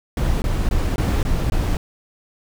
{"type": "noise bursts", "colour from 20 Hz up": "brown", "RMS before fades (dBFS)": -19, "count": 6, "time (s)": [0.17, 1.77], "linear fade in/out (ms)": 2, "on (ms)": 250, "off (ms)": 20, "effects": []}